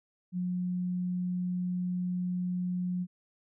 sine tone, 180 Hz, F#3, 47 cents flat, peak -29 dBFS, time 0.32-3.07 s, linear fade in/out 50 ms, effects none

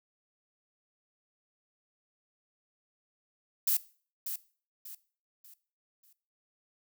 violet noise with echo, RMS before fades -27 dBFS, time 3.67-3.77 s, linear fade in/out 5 ms, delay 590 ms, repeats 4, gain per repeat -9 dB, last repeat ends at 6.13 s, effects noise-tail reverb RT60 0.4 s tail -18 dB re dry

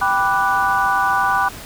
sine chord, G major seventh, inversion none, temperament equal, 784 / 987.8 / 1174.7 / 1480 Hz, G5 / B5 / D6 / F#6, 0 / 0 / 0 / 0 cents, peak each -20 dBFS, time 0.01-1.49 s, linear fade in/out 10 ms, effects pink hiss -35 dBFS RMS until 1.65 s

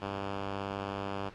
5% pulse tone, 98.8 Hz, G2, 14 cents sharp, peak -23 dBFS, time 0.01-1.3 s, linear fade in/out 20 ms, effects pink hiss -51 dBFS RMS until 1.34 s + low-pass 3000 Hz 12 dB/octave

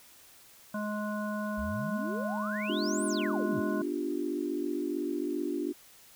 harmonic tone, 210 Hz, G#3, 19 cents sharp, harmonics 1 / 3 / 5 / 7, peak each -33 / -38 / -40 / -41 dBFS, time 0.74-3.82 s, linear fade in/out 5 ms
sine exponential two-way sweep, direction up then down, 57.2 to 9956 to 92.2 Hz, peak -36 dBFS, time 1.57-3.61 s, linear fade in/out 20 ms, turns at 3.06 s
sine chord, G dominant seventh, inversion first, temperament equal, 246.9 / 293.7 / 349.2 / 392 Hz, B3 / D4 / F4 / G4, 0 / 0 / 0 / 0 cents, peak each -39 / -33 / -34 / -39 dBFS, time 2.68-5.73 s, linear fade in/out 20 ms
effects white hiss -56 dBFS RMS until 6.15 s

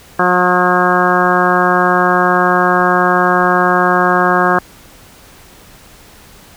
harmonic tone, 180 Hz, F#3, 47 cents flat, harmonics 1 / 2 / 3 / 4 / 5 / 6 / 7 / 8 / 9, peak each -19 / -17 / -20 / -16 / -21 / -16 / -17 / -21 / -17 dBFS, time 0.19-4.59 s, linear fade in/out 5 ms, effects pink hiss -41 dBFS RMS until 6.56 s

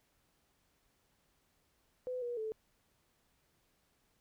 sine tone with pitch steps, 504 / 481.4 / 437.7 Hz, B4 / B4 / A4, +35 / -44 / -9 cents, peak -36 dBFS, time 2.07-2.52 s, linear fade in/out 0 ms, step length 150 ms, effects pink hiss -75 dBFS RMS until 4.2 s

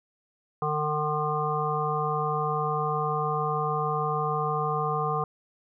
harmonic tone, 151.1 Hz, D3, 50 cents sharp, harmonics 1 / 3 / 5 / 7 / 8, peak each -31 / -31 / -31 / -31 / -31 dBFS, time 0.62-5.24 s, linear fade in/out 2 ms, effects none

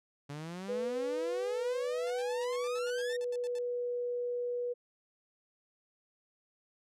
sawtooth exponential sweep, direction up, 140.1 to 1864.7 Hz, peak -36 dBFS, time 0.29-3.17 s, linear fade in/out 10 ms
sine tone with pitch glide, 493.9 to 486.8 Hz, B4 to B4, 0 to -25 cents, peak -32 dBFS, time 0.68-4.74 s, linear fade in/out 20 ms, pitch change -25 cents, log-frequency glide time 1.86-3.93 s
5% pulse tone bursts, 878 Hz, A5, 4 cents flat, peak -37 dBFS, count 14, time 2.07-3.586 s, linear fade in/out 0 ms, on 34 ms, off 80 ms
effects low-pass 9000 Hz 12 dB/octave

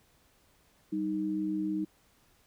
sine tone pair together, 193.82 / 311.5 Hz, G3 / D#4, -19 / +2 cents, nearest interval minor sixth, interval 821 cents, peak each -35 / -30 dBFS, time 0.92-1.85 s, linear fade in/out 10 ms, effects pink hiss -66 dBFS RMS until 2.46 s

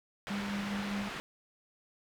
white low-pass noise, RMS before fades -41 dBFS, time 0.27-1.2 s, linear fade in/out 0 ms, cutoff 2300 Hz, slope 12 dB/octave
sine tone with tremolo, 201.9 Hz, G#3, 49 cents flat, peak -33 dBFS, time 0.3-1.09 s, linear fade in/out 5 ms, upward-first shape square, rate 4.9 Hz, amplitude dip 30%
effects none

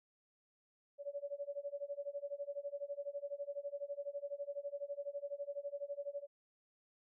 sine tone with tremolo, 569 Hz, C#5, 45 cents sharp, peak -37 dBFS, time 0.98-6.27 s, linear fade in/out 50 ms, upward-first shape sine, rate 12 Hz, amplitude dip 95%, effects none

